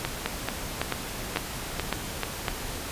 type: two click trains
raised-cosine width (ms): 0.3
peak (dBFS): -9 / -10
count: 5 / 6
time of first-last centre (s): 0.26-2.482 / 0.05-2.233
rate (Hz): 1.8 / 2.29
effects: pink hiss -35 dBFS RMS until 2.91 s + resampled to 32000 Hz